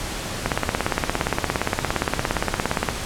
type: click train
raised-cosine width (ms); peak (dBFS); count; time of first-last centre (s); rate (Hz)
0.5; -4; 43; 0.46-2.888; 17.3
effects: pink hiss -29 dBFS RMS until 3.05 s + low-pass 10000 Hz 12 dB/octave